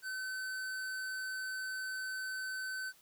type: tone with hard clipping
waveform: sine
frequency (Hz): 1525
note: G6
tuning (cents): -48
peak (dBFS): -39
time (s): 0.02-2.93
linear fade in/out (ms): 50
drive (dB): 16
effects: white hiss -64 dBFS RMS until 3.01 s